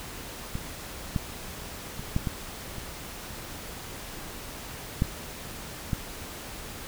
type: clicks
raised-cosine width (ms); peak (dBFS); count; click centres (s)
5; -19 / -13 / -25 / -12 / -16 / -25 / -10 / -14; 8; 0.554 / 1.162 / 1.995 / 2.164 / 2.272 / 2.783 / 5.021 / 5.932
effects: pink hiss -40 dBFS RMS until 6.87 s